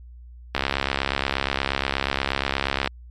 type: click train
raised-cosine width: 0.3 ms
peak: -5 dBFS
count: 160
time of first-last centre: 0.55-2.875 s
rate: 68.4 Hz
effects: added 60 Hz sine -40 dBFS peak until 3.1 s + MP3 64 kbps